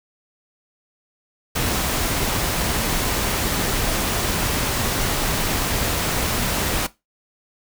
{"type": "noise", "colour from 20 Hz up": "pink", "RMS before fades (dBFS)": -22, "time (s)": [1.55, 6.87], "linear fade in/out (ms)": 10, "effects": ["noise-tail reverb RT60 0.2 s tail -17 dB re dry"]}